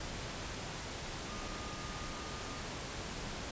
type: tone in noise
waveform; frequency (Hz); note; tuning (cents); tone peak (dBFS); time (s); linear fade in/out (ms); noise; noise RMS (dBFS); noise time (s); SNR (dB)
sine; 1219; D#6; -36; -50; 1.29-2.6; 5; pink; -42; 0-3.51; -11
effects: resampled to 16000 Hz